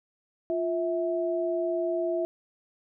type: tone pair together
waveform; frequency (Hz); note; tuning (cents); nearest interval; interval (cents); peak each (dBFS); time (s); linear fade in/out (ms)
sine; 349.2 / 652.8; F4 / E5; 0 / -17; major seventh; 1083; -28; 0.5-2.25; 0
effects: none